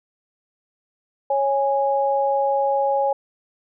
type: tone pair together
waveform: sine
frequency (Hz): 552 / 827.1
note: C#5 / G#5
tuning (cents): -7 / -7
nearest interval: perfect fifth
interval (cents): 700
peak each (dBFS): -20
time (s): 1.3-3.13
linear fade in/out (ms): 5
effects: none